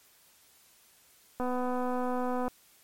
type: click train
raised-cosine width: 1 ms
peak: -20 dBFS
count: 271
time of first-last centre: 1.4-2.48 s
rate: 250 Hz
effects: white hiss -61 dBFS RMS until 2.83 s + MP3 64 kbps